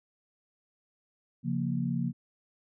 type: chord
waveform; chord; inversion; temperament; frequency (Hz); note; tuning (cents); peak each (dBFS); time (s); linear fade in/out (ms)
sine; Bb minor; first; equal with one note detuned; 137.48 / 174.61 / 233.1; Db3 / F3 / Bb3; -14 / 0 / 0; -32; 1.43-2.13; 50
effects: none